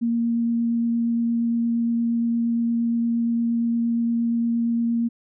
sine tone with vibrato, 233.1 Hz, A#3, in tune, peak -19 dBFS, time 0.01-5.09 s, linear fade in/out 20 ms, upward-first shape triangle, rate 8.6 Hz, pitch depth 9 cents each way, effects none

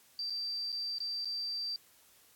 sine tone with dropouts, 4678 Hz, D8, 8 cents flat, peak -34 dBFS, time 0.19-1.76 s, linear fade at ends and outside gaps 1 ms, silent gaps 0.299-0.304 / 0.72-0.726 / 0.984-1.003 / 1.247-1.255 s, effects white hiss -63 dBFS RMS until 2.35 s + AAC 64 kbps

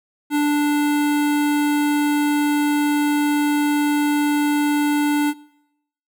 square tone with notch filter, 293.7 Hz, D4, in tune, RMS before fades -18 dBFS, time 0.3-5.34 s, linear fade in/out 50 ms, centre 5400 Hz, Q 1.7, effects noise-tail reverb RT60 0.8 s tail -22 dB re dry

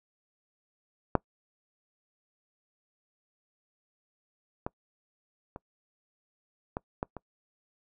clicks, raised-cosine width 1 ms, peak -7 / -18 / -26 / -18 / -16 / -25 dBFS, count 6, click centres 1.153 / 4.665 / 5.561 / 6.769 / 7.029 / 7.167 s, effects noise-tail reverb RT60 0.1 s tail -25 dB re dry

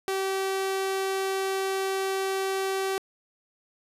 sawtooth tone, 385.2 Hz, G4, 30 cents flat, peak -22 dBFS, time 0.08-2.98 s, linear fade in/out 0 ms, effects resampled to 32000 Hz

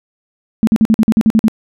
sine tone bursts, 220 Hz, A3, in tune, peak -6 dBFS, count 10, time 0.63-1.482 s, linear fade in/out 0 ms, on 42 ms, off 48 ms, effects none

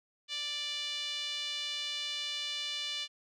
5% pulse tone with band-pass filter, 587.3 Hz, D5, in tune, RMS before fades -37 dBFS, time 0.28-3.08 s, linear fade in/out 50 ms, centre 3300 Hz, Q 2.9, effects none

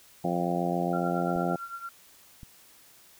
harmonic tone, 87.31 Hz, F2, in tune, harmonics 2 / 3 / 4 / 5 / 6 / 7 / 8 / 9, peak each -30 / -35 / -33 / -41 / -36 / -37 / -32 / -35 dBFS, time 0.24-1.56 s, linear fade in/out 5 ms
sine tone with tremolo, 1374 Hz, F6, 29 cents flat, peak -33 dBFS, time 0.93-1.89 s, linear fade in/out 2 ms, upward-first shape triangle, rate 8.9 Hz, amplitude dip 80%
clicks, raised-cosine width 5 ms, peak -32 dBFS, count 2, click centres 1.361 / 2.432 s
effects white hiss -56 dBFS RMS until 3.19 s

